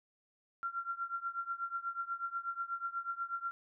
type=tone with tremolo; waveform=sine; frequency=1374 Hz; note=F6; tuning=29 cents flat; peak=-32 dBFS; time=0.63-3.51 s; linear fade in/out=0 ms; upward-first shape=triangle; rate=8.2 Hz; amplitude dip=95%; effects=none